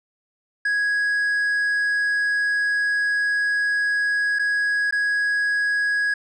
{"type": "tone with dropouts", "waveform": "triangle", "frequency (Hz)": 1661.2, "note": "G#6", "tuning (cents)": 0, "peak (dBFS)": -17, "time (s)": [0.65, 6.14], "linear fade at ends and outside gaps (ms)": 5, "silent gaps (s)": [[4.388, 4.393], [4.91, 4.924]], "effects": ["resampled to 24000 Hz"]}